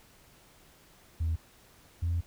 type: tone pair in turn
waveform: sine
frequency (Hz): 81.1 / 85.01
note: E2 / F2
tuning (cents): -28 / -46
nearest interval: minor second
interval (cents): 82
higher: second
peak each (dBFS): -25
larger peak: neither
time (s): 1.2-1.36 / 2.02-2.21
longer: second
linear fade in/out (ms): 10
effects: tanh soft clip ceiling -24 dBFS + pink hiss -59 dBFS RMS until 2.26 s